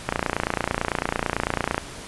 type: click train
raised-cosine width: 0.5 ms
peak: -6 dBFS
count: 50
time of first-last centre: 0.09-1.78 s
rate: 29 Hz
effects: pink hiss -38 dBFS RMS until 2.07 s + resampled to 24000 Hz